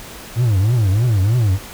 triangle tone with vibrato, 107.8 Hz, A2, 35 cents flat, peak -10 dBFS, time 0.35-1.59 s, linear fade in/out 50 ms, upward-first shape triangle, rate 3.2 Hz, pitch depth 300 cents each way, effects pink hiss -35 dBFS RMS until 1.73 s

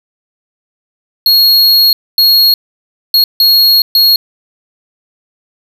square tone bursts at uneven times, 4302 Hz, C8, 47 cents sharp, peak -5 dBFS, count 5, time 1.26-1.93 / 2.18-2.54 / 3.14-3.24 / 3.4-3.82 / 3.95-4.16 s, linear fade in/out 2 ms, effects none

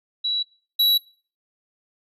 sine / square tone pair in turn, 3915 / 3915 Hz, B7 / B7, -16 / -16 cents, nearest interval unison, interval 0 cents, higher neither, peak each -21 / -16 dBFS, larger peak second, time 0.24-0.43 / 0.79-0.98 s, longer neither, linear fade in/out 10 ms, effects noise-tail reverb RT60 0.4 s tail -21 dB re dry + resampled to 32000 Hz

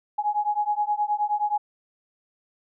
sine beating tone pair, 830.6 / 840.1 Hz, G#5 / G#5, 0 / +20 cents, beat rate 9.5 Hz, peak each -25 dBFS, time 0.18-1.58 s, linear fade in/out 10 ms, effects none

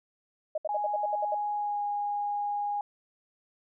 sine tone bursts, 621 Hz, D#5, 3 cents flat, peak -27 dBFS, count 9, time 0.55-1.347 s, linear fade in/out 5 ms, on 29 ms, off 67 ms
sine tone with pitch glide, 830.6 to 821.5 Hz, G#5 to G#5, 0 to -19 cents, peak -28 dBFS, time 0.69-2.81 s, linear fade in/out 2 ms, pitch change -19 cents, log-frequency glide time 1.55-1.83 s
effects none

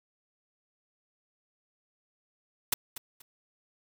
white noise with echo, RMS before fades -26 dBFS, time 2.72-2.74 s, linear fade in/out 5 ms, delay 240 ms, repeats 2, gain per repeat -13 dB, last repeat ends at 3.22 s, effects none

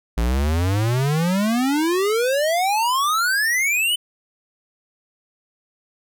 square exponential sweep, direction up, 54.7 to 3050 Hz, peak -18 dBFS, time 0.17-3.96 s, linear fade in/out 10 ms, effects none

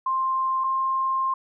sine tone pair in turn, 1052 / 1058.7 Hz, C6 / C6, +9 / +20 cents, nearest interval unison, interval 11 cents, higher second, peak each -21 dBFS, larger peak neither, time 0.06-0.64 / 0.64-1.34 s, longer second, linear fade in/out 5 ms, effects none

